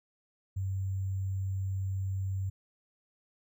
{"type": "tone with sample-and-hold", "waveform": "sine", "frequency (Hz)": 95.8, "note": "G2", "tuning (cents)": -39, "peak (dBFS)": -30, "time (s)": [0.56, 2.5], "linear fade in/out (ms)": 10, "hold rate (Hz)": 7350, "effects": []}